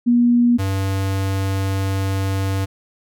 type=tone pair in turn; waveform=sine / square; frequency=240.1 / 96.75 Hz; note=B3 / G2; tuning=-49 / -22 cents; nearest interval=octave + major third; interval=1573 cents; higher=first; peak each=-11 / -19 dBFS; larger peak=first; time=0.06-0.58 / 0.58-2.66 s; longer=second; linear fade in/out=20 ms; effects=none